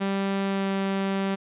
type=tone with pitch glide; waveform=sawtooth; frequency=196 to 194.76 Hz; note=G3 to G3; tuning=0 to -11 cents; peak=-20 dBFS; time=0-1.36 s; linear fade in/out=20 ms; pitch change=-11 cents; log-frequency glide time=0.45-0.69 s; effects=resampled to 8000 Hz